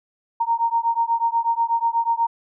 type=beating tone pair; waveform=sine; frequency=922 / 930.2 Hz; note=A#5 / A#5; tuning=-19 / -4 cents; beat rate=8.2 Hz; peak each=-21 / -21 dBFS; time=0.4-2.27 s; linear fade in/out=10 ms; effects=none